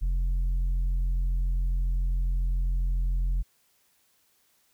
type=tone with tanh clipping; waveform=sine; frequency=43.65 Hz; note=F1; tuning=in tune; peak=-24 dBFS; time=0.01-3.43 s; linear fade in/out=20 ms; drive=4 dB; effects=white hiss -67 dBFS RMS until 4.73 s